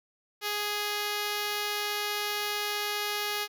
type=tone; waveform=5% pulse; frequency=415.3 Hz; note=G#4; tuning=in tune; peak=-18 dBFS; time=0.41-3.48 s; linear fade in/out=50 ms; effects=none